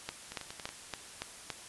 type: two click trains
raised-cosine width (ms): 0.2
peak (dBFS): -18 / -24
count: 6 / 5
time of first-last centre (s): 0.09-1.502 / 0.32-0.69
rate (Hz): 3.54 / 10.8
effects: white hiss -49 dBFS RMS until 1.68 s + resampled to 24000 Hz